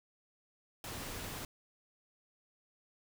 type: noise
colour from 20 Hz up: pink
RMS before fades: -43 dBFS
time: 0.84-1.45 s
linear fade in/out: 2 ms
effects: none